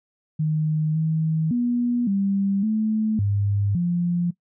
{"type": "tone with pitch steps", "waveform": "sine", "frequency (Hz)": [155, 158.9, 241.8, 197.1, 217.2, 101.1, 174.2], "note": ["D#3", "D#3", "B3", "G3", "A3", "G#2", "F3"], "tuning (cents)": [-6, 37, -36, 10, -22, -46, -4], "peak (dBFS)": -19, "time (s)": [0.39, 4.31], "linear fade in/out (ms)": 10, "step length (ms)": 560, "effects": ["noise-tail reverb RT60 0.1 s tail -20 dB re dry"]}